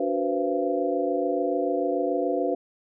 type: tone cluster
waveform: sine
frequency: 289.5 / 370.7 / 489.1 / 516 / 681 Hz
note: D4 / F#4 / B4 / C5 / F5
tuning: -25 / +3 / -17 / -24 / -44 cents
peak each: -29 dBFS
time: 0-2.55 s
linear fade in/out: 5 ms
effects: none

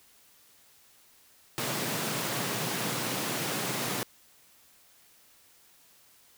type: high-pass noise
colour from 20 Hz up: pink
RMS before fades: -32 dBFS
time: 1.58-4.03 s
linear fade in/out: 0 ms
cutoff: 110 Hz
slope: 96 dB/octave
effects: white hiss -60 dBFS RMS until 6.37 s

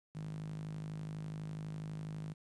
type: tone with high-pass filter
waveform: sawtooth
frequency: 52.1 Hz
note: G#1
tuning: 6 cents sharp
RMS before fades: -43 dBFS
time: 0.14-2.34 s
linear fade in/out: 20 ms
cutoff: 150 Hz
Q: 7.4
effects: resampled to 22050 Hz + 12-bit

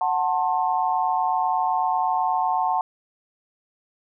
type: chord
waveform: sine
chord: F# diminished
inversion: none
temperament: just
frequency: 740 / 888 / 1065.6 Hz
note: F#5 / A5 / C6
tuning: 0 / +16 / +31 cents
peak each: -23 / -23 / -27 dBFS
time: 0.01-2.81 s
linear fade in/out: 2 ms
effects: none

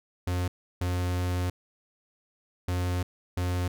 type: tone bursts at uneven times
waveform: 45% pulse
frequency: 89.6 Hz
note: F2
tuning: 45 cents sharp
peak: -26 dBFS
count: 4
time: 0.27-0.48 / 0.81-1.5 / 2.68-3.03 / 3.37-3.68 s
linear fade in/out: 5 ms
effects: none

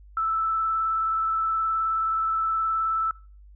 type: tone with vibrato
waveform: sine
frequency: 1318.5 Hz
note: E6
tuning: in tune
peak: -22 dBFS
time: 0.17-3.11 s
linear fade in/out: 2 ms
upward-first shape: triangle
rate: 19 Hz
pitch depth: 18 cents each way
effects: noise-tail reverb RT60 0.4 s tail -24 dB re dry + added 50 Hz sine -46 dBFS peak until 3.55 s

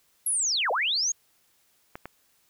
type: linear two-way sweep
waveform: sine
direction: down then up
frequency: 11420 to 437.8 to 6760 Hz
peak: -23 dBFS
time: 0.26-1.12 s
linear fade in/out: 5 ms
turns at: 0.71 s
type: clicks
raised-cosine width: 0.5 ms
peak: -22 dBFS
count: 2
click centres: 1.955 / 2.056 s
effects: white hiss -66 dBFS RMS until 2.49 s

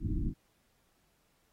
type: low-pass noise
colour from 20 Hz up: pink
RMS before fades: -32 dBFS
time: 0-0.34 s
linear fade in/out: 50 ms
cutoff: 340 Hz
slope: 96 dB/octave
effects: pink hiss -73 dBFS RMS until 1.52 s + AAC 48 kbps

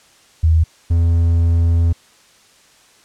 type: tone pair in turn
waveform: sine / triangle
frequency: 80.6 / 84.12 Hz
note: E2 / E2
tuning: -38 / +36 cents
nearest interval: minor second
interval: 74 cents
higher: second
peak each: -9 dBFS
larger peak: neither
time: 0.43-0.64 / 0.9-1.93 s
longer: second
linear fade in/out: 10 ms
effects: white hiss -50 dBFS RMS until 3.04 s + low-pass 8000 Hz 12 dB/octave

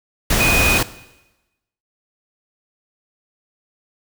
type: tone in noise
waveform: sine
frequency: 2489 Hz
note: D#7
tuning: in tune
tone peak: -15 dBFS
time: 0.4-0.78 s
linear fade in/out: 5 ms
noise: pink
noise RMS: -17 dBFS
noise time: 0.3-0.83 s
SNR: -1 dB
effects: noise-tail reverb RT60 1.0 s tail -17 dB re dry

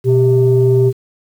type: tone pair together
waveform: sine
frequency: 123.47 / 392 Hz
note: B2 / G4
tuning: 0 / 0 cents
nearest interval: octave + minor sixth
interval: 2000 cents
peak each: -10 dBFS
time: 0.04-0.93 s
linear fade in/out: 50 ms
effects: tanh soft clip ceiling -2 dBFS + 7-bit

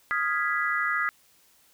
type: chord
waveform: sine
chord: F half-diminished seventh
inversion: third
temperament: equal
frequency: 1244.5 / 1396.9 / 1661.2 / 1975.5 Hz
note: Eb6 / F6 / Ab6 / Cb7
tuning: 0 / 0 / 0 / 0 cents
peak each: -29 / -31 / -29 / -29 dBFS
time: 0.11-1.09 s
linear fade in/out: 0 ms
effects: white hiss -61 dBFS RMS until 1.73 s

